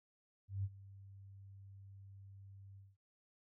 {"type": "tone with ADSR envelope", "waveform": "sine", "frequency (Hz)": 98, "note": "G2", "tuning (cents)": 0, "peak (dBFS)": -34, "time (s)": [0.48, 2.97], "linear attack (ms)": 160, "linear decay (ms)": 45, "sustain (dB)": -19, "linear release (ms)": 200, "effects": []}